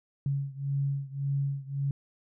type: beating tone pair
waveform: sine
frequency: 138.59 / 140.39 Hz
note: C#3 / C#3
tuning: 0 / +22 cents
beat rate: 1.8 Hz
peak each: -30 / -32 dBFS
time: 0.26-1.91 s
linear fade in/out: 2 ms
effects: none